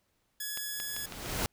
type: tone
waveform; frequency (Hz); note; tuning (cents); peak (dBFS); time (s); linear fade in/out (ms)
5% pulse; 1693; G#6; +33; -24; 0.4-1.06; 5
type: clicks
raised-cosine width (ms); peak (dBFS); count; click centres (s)
0.2; -22; 7; 0.574 / 0.801 / 0.965 / 1.123 / 1.26 / 1.298 / 1.329
type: noise with exponential growth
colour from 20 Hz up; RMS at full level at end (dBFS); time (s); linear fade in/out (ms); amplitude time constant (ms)
pink; -30; 0.58-1.46; 0; 190
effects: pink hiss -75 dBFS RMS until 1.52 s